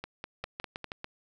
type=two click trains; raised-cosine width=0.3 ms; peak=-20 / -21 dBFS; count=4 / 6; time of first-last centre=0.44-0.918 / 0.04-1.044 s; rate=6.27 / 4.98 Hz; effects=none